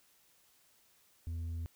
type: tone with tanh clipping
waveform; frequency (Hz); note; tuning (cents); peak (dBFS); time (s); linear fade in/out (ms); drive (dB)
sine; 83; E2; +12; -37; 1.27-1.66; 0; 4
effects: white hiss -68 dBFS RMS until 1.75 s